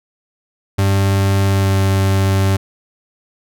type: tone with pitch glide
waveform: 40% pulse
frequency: 98 to 96.93 Hz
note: G2 to G2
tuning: 0 to -19 cents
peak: -11 dBFS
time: 0.78-2.57 s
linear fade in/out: 10 ms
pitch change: -19 cents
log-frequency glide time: 1.45-1.79 s
effects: none

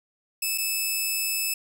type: tone with dropouts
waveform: 10% pulse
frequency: 2610 Hz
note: E7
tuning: 18 cents flat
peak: -16 dBFS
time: 0.42-1.54 s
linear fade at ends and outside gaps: 5 ms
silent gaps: 0.578-0.582 s
effects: none

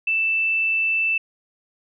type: tone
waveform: sine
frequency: 2651 Hz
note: E7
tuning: 9 cents sharp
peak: -18 dBFS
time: 0.07-1.18 s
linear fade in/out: 5 ms
effects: none

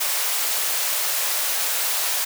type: high-pass noise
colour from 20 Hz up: white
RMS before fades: -23 dBFS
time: 0-2.25 s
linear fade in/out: 10 ms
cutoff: 500 Hz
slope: 24 dB/octave
effects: none

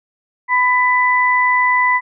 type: tone pair together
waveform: sine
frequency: 1000 / 1991.9 Hz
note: B5 / B6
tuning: +21 / +14 cents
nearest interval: octave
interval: 1193 cents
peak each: -14 dBFS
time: 0.48-2.01 s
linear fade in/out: 50 ms
effects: none

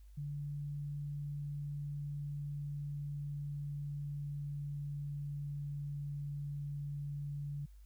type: tone with pitch glide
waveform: sine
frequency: 145.1 to 143.93 Hz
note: D3 to D3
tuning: -21 to -35 cents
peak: -38 dBFS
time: 0.17-7.66 s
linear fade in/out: 10 ms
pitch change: -14 cents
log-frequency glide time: 0.89-6.2 s
effects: added 50 Hz sine -53 dBFS peak until 7.85 s + white hiss -75 dBFS RMS until 7.85 s

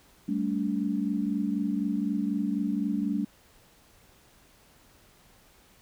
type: chord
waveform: sine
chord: G suspended second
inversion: none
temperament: equal with one note detuned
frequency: 196 / 220 / 286.8 Hz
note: G3 / A3 / D4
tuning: 0 / 0 / -41 cents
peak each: -30 dBFS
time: 0.28-3.25 s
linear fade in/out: 10 ms
effects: pink hiss -59 dBFS RMS until 5.81 s

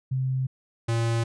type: tone pair in turn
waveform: sine / square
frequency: 130.81 / 115.51 Hz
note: C3 / A#2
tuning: 0 / -15 cents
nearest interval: major second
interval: 215 cents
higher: first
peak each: -23 dBFS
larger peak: neither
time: 0.11-0.47 / 0.88-1.24 s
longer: neither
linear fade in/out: 10 ms
effects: resampled to 22050 Hz

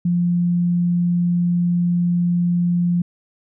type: tone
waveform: sine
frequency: 174.61 Hz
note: F3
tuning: in tune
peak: -15 dBFS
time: 0.05-3.02 s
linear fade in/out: 5 ms
effects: none

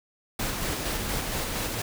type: noise with tremolo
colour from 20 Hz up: pink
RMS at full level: -29 dBFS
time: 0.39-1.82 s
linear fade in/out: 5 ms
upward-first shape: square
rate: 4.3 Hz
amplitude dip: 25%
effects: none

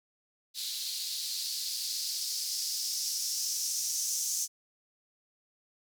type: noise with band-pass filter sweep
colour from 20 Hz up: violet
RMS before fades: -34 dBFS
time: 0.54-4.48 s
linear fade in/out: 50 ms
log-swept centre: 4000 to 6200 Hz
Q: 4
effects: none

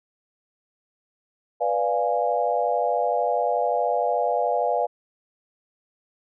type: chord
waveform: sine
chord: B diminished seventh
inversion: none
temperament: equal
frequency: 493.9 / 587.3 / 698.5 / 830.6 Hz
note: B4 / D5 / F5 / Ab5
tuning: 0 / 0 / 0 / 0 cents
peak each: -26 / -26 / -24 / -27 dBFS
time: 1.6-4.87 s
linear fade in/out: 20 ms
effects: none

